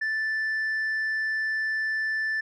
sine tone, 1760 Hz, A6, in tune, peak -22 dBFS, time 0.01-2.41 s, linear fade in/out 10 ms, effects tanh soft clip ceiling -24 dBFS

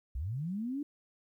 sine linear sweep, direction up, 54.2 to 299.1 Hz, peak -33 dBFS, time 0.15-0.83 s, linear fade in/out 5 ms, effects 12-bit

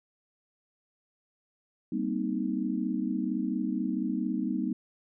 sine chord, C minor seventh, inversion second, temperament equal with one note detuned, 196 / 233.1 / 257.4 / 311.1 Hz, G3 / Bb3 / C4 / Eb4, 0 / 0 / -28 / 0 cents, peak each -33 dBFS, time 1.92-4.73 s, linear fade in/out 5 ms, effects none

